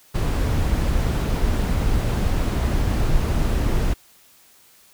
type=noise; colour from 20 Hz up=brown; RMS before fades=-20 dBFS; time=0.14-3.94 s; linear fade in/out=10 ms; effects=white hiss -53 dBFS RMS until 4.93 s